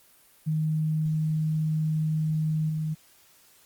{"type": "tone with level steps", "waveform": "sine", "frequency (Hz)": 156.1, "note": "D#3", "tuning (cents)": 6, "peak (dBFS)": [-23, -26], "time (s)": [0.46, 2.95], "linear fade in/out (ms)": 20, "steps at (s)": 2.69, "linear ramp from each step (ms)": 10, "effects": ["white hiss -58 dBFS RMS until 3.65 s", "Opus 24 kbps"]}